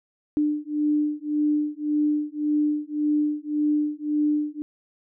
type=beating tone pair; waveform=sine; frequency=297.8 / 299.6 Hz; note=D4 / D4; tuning=+24 / +35 cents; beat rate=1.8 Hz; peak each=-24 / -24 dBFS; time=0.37-4.62 s; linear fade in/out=0 ms; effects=none